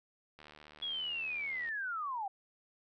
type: click train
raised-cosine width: 0.3 ms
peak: -37 dBFS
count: 99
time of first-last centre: 0.39-1.688 s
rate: 75.5 Hz
type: linear sweep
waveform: sine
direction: down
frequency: 3371 to 755 Hz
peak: -35 dBFS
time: 0.82-2.28 s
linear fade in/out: 5 ms
effects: none